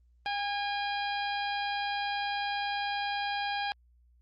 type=harmonic tone with a mistuned harmonic; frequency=810 Hz; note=G#5; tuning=43 cents flat; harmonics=1 / 2 / 3 / 4 / 5 / 6; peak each=-32 / -37 / -40 / -40 / -44 / -45 dBFS; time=0.26-3.72 s; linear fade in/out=0 ms; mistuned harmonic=2; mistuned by=+19 cents; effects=added 60 Hz sine -60 dBFS peak until 4.21 s + Opus 32 kbps